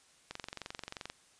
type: click train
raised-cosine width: 0.2 ms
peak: -23 dBFS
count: 19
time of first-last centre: 0.31-1.099 s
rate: 22.8 Hz
effects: white hiss -64 dBFS RMS until 1.39 s + resampled to 22050 Hz